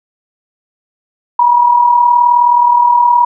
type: tone with amplitude modulation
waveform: sine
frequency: 964 Hz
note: B5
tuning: 42 cents flat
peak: -3 dBFS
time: 1.39-3.25 s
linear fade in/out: 5 ms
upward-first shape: sine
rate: 39.1 Hz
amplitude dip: 55%
effects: none